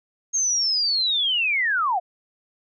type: linear sweep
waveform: sine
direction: down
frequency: 6500 to 659.3 Hz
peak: -19 dBFS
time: 0.33-2 s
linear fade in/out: 20 ms
effects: none